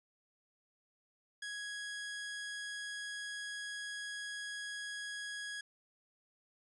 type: tone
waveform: sawtooth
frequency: 1662 Hz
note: G#6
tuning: 1 cent sharp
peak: -37 dBFS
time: 1.42-5.61 s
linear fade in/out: 5 ms
effects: resampled to 24000 Hz